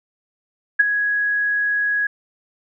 sine tone with ADSR envelope, 1666 Hz, G#6, 5 cents sharp, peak -7 dBFS, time 0.79-2.07 s, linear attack 12 ms, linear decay 19 ms, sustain -10 dB, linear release 5 ms, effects none

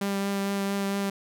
sawtooth tone with vibrato, 198.2 Hz, G3, 19 cents sharp, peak -22 dBFS, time 0.01-1.1 s, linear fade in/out 5 ms, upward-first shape triangle, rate 4.4 Hz, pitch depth 13 cents each way, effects none

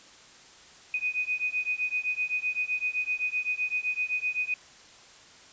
sine beating tone pair, 2489 / 2496.8 Hz, D#7 / D#7, 0 / +5 cents, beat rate 7.8 Hz, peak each -30 dBFS, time 0.94-4.54 s, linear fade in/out 2 ms, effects white hiss -52 dBFS RMS until 5.52 s + resampled to 16000 Hz

